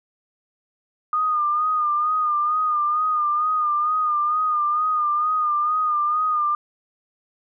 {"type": "tone with vibrato", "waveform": "sine", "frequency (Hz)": 1220, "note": "D#6", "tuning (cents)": -34, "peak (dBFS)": -18, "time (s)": [1.13, 6.55], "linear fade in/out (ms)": 2, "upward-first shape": "sine", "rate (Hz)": 2.2, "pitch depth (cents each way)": 48, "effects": []}